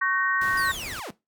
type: chord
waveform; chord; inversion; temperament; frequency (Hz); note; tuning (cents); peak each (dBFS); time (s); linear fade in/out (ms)
sine; G diminished; second; equal with one note detuned; 1108.7 / 1528.6 / 1864.7; Db6 / G6 / Bb6; 0 / -44 / 0; -26; 0.01-0.72; 10
type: noise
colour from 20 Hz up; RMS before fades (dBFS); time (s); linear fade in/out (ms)
pink; -39; 0.41-1; 5
type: linear sweep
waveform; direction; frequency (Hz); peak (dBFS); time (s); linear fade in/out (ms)
sawtooth; down; 4978 to 128.3; -30; 0.57-1.11; 5
effects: noise-tail reverb RT60 0.2 s tail -18 dB re dry